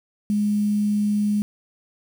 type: tone with quantisation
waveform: sine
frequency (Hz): 207.7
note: G#3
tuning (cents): 0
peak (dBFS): -18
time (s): 0.3-1.42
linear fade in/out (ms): 0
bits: 7
effects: none